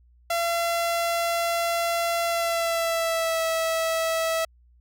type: tone with pitch glide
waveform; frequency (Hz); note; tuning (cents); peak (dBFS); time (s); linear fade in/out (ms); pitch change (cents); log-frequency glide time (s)
sawtooth; 680 to 651.9; F5 to E5; -46 to -19; -19; 0.3-4.45; 5; -73; 2.25-3.44
effects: added 60 Hz sine -54 dBFS peak until 4.8 s